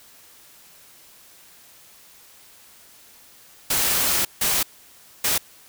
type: noise bursts at uneven times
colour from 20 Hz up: white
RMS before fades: -21 dBFS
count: 3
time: 3.7-4.25 / 4.41-4.63 / 5.24-5.38 s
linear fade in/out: 5 ms
effects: white hiss -50 dBFS RMS until 5.68 s